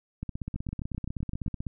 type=two click trains; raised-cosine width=5 ms; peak=-21 / -21 dBFS; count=24 / 8; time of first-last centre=0.23-1.667 / 0.56-1.463 s; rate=16 / 7.75 Hz; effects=none